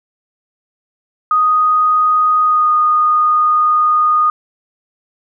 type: tone with pitch glide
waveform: sine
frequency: 1244.5 to 1230.9 Hz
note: D#6 to D#6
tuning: 0 to -19 cents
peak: -9 dBFS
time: 1.31-4.3 s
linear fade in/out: 2 ms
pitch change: -19 cents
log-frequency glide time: 2.44-2.71 s
effects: none